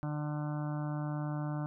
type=harmonic tone; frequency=149.3 Hz; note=D3; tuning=29 cents sharp; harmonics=1 / 2 / 4 / 5 / 6 / 7 / 8 / 9 / 10; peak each=-34 / -40 / -46 / -48 / -50 / -51 / -52 / -53 / -54 dBFS; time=0.03-1.66 s; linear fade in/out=0 ms; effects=none